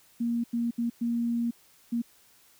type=tone bursts at uneven times; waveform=sine; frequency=235.1 Hz; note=A#3; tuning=15 cents sharp; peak=-25 dBFS; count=5; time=0.2-0.44 / 0.53-0.71 / 0.78-0.9 / 1.01-1.51 / 1.92-2.02 s; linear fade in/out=10 ms; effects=white hiss -60 dBFS RMS until 2.59 s